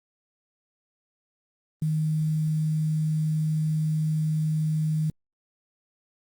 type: tone with quantisation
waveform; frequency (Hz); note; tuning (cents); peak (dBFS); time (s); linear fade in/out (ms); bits
sine; 155.56; D#3; 0; -22; 1.82-5.1; 2; 8
effects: Opus 32 kbps